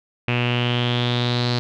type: tone with low-pass filter sweep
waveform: sawtooth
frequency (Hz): 121.6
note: B2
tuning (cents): -26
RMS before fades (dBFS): -21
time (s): 0.28-1.59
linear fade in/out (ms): 0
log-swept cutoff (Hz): 2600 to 4300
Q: 6.7
effects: none